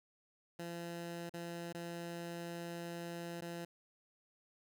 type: tone with dropouts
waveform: 15% pulse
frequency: 170.8 Hz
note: F3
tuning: 38 cents flat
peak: -36 dBFS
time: 0.59-3.65 s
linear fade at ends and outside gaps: 5 ms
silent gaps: 1.295-1.338 / 1.727-1.746 / 3.409-3.419 s
effects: none